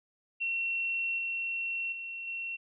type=tone with level steps; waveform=sine; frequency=2721 Hz; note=F7; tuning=46 cents flat; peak=-29 / -31 / -37 / -34 dBFS; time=0.4-2.57 s; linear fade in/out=20 ms; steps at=1.18 / 1.92 / 2.27 s; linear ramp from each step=5 ms; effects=none